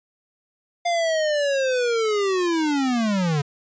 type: linear sweep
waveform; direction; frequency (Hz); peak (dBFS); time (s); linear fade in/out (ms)
square; down; 702 to 138.59; -20; 0.85-3.42; 10
effects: resampled to 16000 Hz